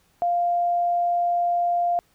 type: tone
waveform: sine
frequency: 698 Hz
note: F5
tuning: 1 cent flat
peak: -19 dBFS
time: 0.22-1.99 s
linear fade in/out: 0 ms
effects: pink hiss -63 dBFS RMS until 2.14 s